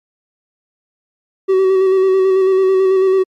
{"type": "tone with vibrato", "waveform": "triangle", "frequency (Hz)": 380, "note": "F#4", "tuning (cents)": 46, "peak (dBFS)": -7, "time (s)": [1.48, 3.24], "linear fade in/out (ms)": 20, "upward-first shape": "square", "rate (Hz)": 9.1, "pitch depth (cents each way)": 21, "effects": ["MP3 64 kbps"]}